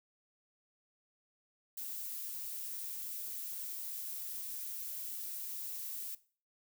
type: noise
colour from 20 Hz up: violet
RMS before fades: -42 dBFS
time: 1.77-6.15 s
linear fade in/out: 5 ms
effects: noise-tail reverb RT60 0.4 s tail -18 dB re dry